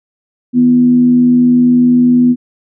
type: tone with frequency modulation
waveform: sine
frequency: 246.9 Hz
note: B3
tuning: in tune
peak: -5 dBFS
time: 0.53-2.36 s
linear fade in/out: 50 ms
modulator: 87.8 Hz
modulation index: 0.26
effects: none